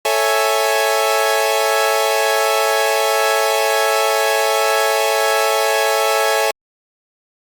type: chord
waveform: sawtooth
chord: A major seventh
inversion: none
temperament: equal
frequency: 440 / 554.4 / 659.3 / 830.6 Hz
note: A4 / C#5 / E5 / G#5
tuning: 0 / 0 / 0 / 0 cents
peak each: -16 dBFS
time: 0.05-6.51 s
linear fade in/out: 2 ms
effects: Opus 48 kbps